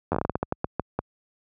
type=slowing click train; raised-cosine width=1 ms; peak=-10 dBFS; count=14; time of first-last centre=0.12-0.99 s; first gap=11 ms; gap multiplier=1.27; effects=high-pass 60 Hz 12 dB/octave